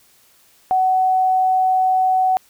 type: tone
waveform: sine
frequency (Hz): 749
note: F#5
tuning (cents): +21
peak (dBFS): -13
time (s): 0.71-2.37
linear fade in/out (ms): 0
effects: white hiss -54 dBFS RMS until 2.49 s